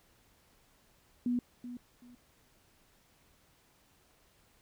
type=tone with echo; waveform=sine; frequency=244.1 Hz; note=B3; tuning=20 cents flat; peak=-28 dBFS; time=1.26-1.39 s; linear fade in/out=2 ms; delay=380 ms; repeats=2; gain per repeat=-12 dB; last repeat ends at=2.15 s; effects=pink hiss -67 dBFS RMS until 4.61 s